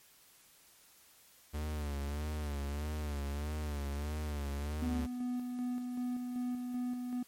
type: tone with vibrato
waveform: 45% pulse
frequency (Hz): 73.42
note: D2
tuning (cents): 0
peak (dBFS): -35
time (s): 1.53-5.07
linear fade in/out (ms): 20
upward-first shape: sine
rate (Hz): 1.6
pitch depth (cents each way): 72
type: tone with tremolo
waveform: triangle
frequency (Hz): 247.3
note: B3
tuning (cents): +3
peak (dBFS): -31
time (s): 4.82-7.23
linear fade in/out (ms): 5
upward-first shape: square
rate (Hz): 2.6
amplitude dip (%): 35
effects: white hiss -62 dBFS RMS until 7.27 s + MP3 64 kbps